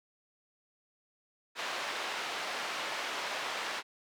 pink band-pass noise, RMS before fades -37 dBFS, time 1.55-3.83 s, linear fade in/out 50 ms, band 720 to 4100 Hz, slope 12 dB/octave, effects none

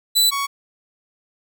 sawtooth tone pair in turn, 3980 / 1116.8 Hz, B7 / C#6, +13 / +13 cents, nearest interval octave + minor seventh, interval 2200 cents, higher first, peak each -10 / -17 dBFS, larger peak first, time 0.15-0.31 / 0.31-0.47 s, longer neither, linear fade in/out 20 ms, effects none

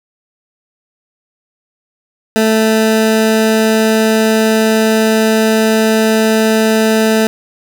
20% pulse tone, 220.1 Hz, A3, 1 cent sharp, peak -4 dBFS, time 2.36-7.27 s, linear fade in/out 0 ms, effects none

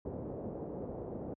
white low-pass noise, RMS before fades -41 dBFS, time 0.05-1.34 s, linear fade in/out 5 ms, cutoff 560 Hz, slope 24 dB/octave, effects high-pass 60 Hz 12 dB/octave

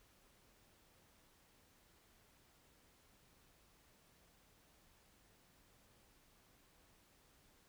silence, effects pink hiss -70 dBFS RMS until 7.68 s

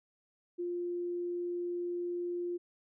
sine tone, 350.6 Hz, F4, 7 cents sharp, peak -33 dBFS, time 0.58-2.58 s, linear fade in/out 20 ms, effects none

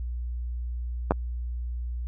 clicks, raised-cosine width 1 ms, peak -6 / -14 dBFS, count 2, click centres 1.109 / 1.119 s, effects added 60 Hz sine -29 dBFS peak until 2.07 s

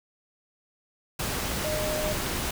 sine tone in noise, 613 Hz, D#5, 26 cents flat, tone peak -29 dBFS, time 1.64-2.13 s, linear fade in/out 5 ms, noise pink, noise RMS -30 dBFS, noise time 1.19-2.51 s, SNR -2 dB, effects none

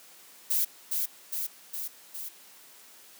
violet noise with echo, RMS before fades -26 dBFS, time 0.5-0.65 s, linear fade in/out 10 ms, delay 410 ms, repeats 4, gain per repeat -3 dB, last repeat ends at 2.29 s, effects white hiss -53 dBFS RMS until 3.19 s + high-pass 200 Hz 12 dB/octave

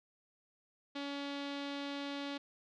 sawtooth tone with low-pass filter, 282.4 Hz, C#4, 32 cents sharp, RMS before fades -41 dBFS, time 0.95-2.38 s, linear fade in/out 10 ms, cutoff 3800 Hz, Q 2.7, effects none

